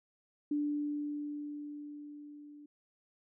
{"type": "tone with level ramp", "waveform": "sine", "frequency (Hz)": 293.7, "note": "D4", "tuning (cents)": 0, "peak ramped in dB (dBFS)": [-29, -50], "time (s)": [0.51, 2.66], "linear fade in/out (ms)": 5, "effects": []}